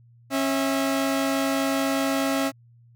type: tone pair together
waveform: sawtooth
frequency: 272.5 / 653 Hz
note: C#4 / E5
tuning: -29 / -17 cents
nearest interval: octave + minor third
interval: 1512 cents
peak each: -19 / -24 dBFS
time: 0.3-2.52 s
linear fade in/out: 50 ms
effects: added 118 Hz sine -51 dBFS peak until 2.95 s